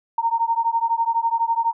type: beating tone pair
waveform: sine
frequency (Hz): 915 / 927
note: A#5 / A#5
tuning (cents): -32 / -10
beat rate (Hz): 12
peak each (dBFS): -21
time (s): 0.18-1.73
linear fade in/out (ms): 5
effects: none